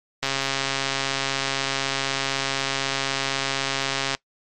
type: click train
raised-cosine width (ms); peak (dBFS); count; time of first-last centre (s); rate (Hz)
0.2; -6; 534; 0.23-4.149; 136
effects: noise-tail reverb RT60 0.1 s tail -22 dB re dry + MP3 64 kbps